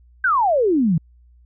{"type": "exponential sweep", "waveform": "sine", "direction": "down", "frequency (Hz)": [1600, 151.1], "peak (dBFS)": -14, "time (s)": [0.24, 0.98], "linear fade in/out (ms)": 5, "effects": ["added 60 Hz sine -48 dBFS peak until 1.45 s"]}